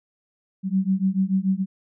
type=beating tone pair; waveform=sine; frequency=187.4 / 194.3 Hz; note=F#3 / G3; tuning=+22 / -15 cents; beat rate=6.9 Hz; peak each=-22 dBFS; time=0.63-1.66 s; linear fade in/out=50 ms; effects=none